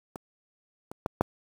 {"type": "clicks", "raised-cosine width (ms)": 1, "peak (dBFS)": [-24, -25, -13, -7], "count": 4, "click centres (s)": [0.158, 0.915, 1.061, 1.21], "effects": ["high-pass 60 Hz 12 dB/octave", "7-bit"]}